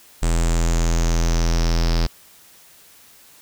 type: tone with low-pass filter sweep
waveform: square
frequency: 41.78 Hz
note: E1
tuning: 24 cents sharp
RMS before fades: -18 dBFS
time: 0.22-2.07 s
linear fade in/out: 10 ms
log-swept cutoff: 8000 to 5000 Hz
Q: 6.1
effects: white hiss -49 dBFS RMS until 3.41 s